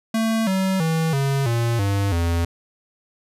square tone with pitch steps, 223.6 / 190.21 / 161.8 / 137.64 / 117.09 / 99.6 / 84.73 Hz, A3 / F#3 / E3 / C#3 / A#2 / G2 / E2, +28 / +48 / -32 / -12 / +8 / +28 / +48 cents, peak -19 dBFS, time 0.14-2.45 s, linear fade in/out 5 ms, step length 330 ms, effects resampled to 32000 Hz

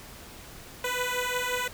10% pulse beating tone pair, 493.9 / 499.6 Hz, B4 / B4, 0 / +20 cents, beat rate 5.7 Hz, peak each -22 dBFS, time 0.84-1.68 s, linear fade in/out 5 ms, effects pink hiss -46 dBFS RMS until 1.73 s

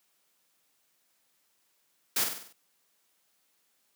white noise with echo, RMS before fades -27 dBFS, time 2.16-2.24 s, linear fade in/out 5 ms, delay 48 ms, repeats 6, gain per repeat -5 dB, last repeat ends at 2.528 s, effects white hiss -72 dBFS RMS until 3.95 s + high-pass 150 Hz 12 dB/octave

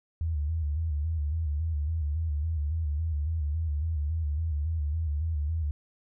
sine tone with vibrato, 77.4 Hz, D#2, 9 cents flat, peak -26 dBFS, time 0.21-5.71 s, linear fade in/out 0 ms, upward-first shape square, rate 3.6 Hz, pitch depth 90 cents each way, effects none

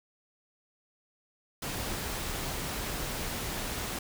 pink noise, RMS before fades -35 dBFS, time 1.62-3.99 s, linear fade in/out 5 ms, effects none

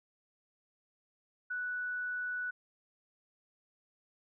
sine tone, 1480 Hz, F#6, in tune, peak -34 dBFS, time 1.5-2.51 s, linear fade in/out 10 ms, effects none

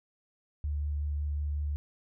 sine tone with vibrato, 73.42 Hz, D2, in tune, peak -29 dBFS, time 0.64-1.76 s, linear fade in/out 0 ms, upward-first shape sine, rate 5.4 Hz, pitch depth 11 cents each way, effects none

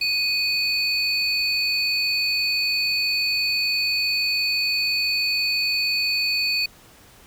triangle tone pair together, 2494 / 4477 Hz, D#7 / C#8, +3 / +16 cents, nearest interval minor seventh, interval 1013 cents, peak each -22 / -21 dBFS, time 0.01-6.66 s, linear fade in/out 5 ms, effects pink hiss -50 dBFS RMS until 7.26 s

